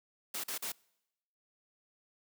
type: noise bursts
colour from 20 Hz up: white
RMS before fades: -38 dBFS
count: 3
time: 0.34-0.72 s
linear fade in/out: 5 ms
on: 98 ms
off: 43 ms
effects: noise-tail reverb RT60 0.9 s tail -26 dB re dry + high-pass 200 Hz 12 dB/octave